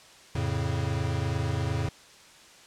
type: chord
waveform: square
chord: F augmented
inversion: none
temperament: equal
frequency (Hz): 87.31 / 110 / 138.59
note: F2 / A2 / C#3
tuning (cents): 0 / 0 / 0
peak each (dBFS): -32 / -31 / -32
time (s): 0.35-1.89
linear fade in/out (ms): 5
effects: white hiss -52 dBFS RMS until 2.66 s + low-pass 7000 Hz 12 dB/octave